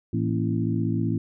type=harmonic tone with a mistuned harmonic; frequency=55.4 Hz; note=A1; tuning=13 cents sharp; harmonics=2 / 3 / 4 / 5 / 6; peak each=-26 / -28 / -29 / -30 / -31 dBFS; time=0.13-1.18 s; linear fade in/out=5 ms; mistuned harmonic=4; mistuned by=+86 cents; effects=none